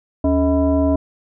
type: tone with frequency modulation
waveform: sine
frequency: 280 Hz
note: C#4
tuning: 18 cents sharp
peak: -13 dBFS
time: 0.24-0.96 s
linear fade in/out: 5 ms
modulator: 356 Hz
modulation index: 1.1
effects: none